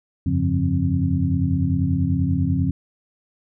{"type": "tone cluster", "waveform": "sine", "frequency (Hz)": [86.7, 96.9, 139.3, 174.5, 265.6], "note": ["F2", "G2", "C#3", "F3", "C4"], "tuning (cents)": [-12, -20, 9, -1, 26], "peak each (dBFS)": -24, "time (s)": [0.26, 2.71], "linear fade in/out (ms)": 5, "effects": []}